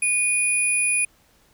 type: tone pair together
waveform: sine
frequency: 2460 / 9840 Hz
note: D#7 / D#9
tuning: -20 / -20 cents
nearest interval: 2 octaves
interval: 2400 cents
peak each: -20 dBFS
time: 0.02-1.05 s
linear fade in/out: 5 ms
effects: tanh soft clip ceiling -13 dBFS + pink hiss -59 dBFS RMS until 1.53 s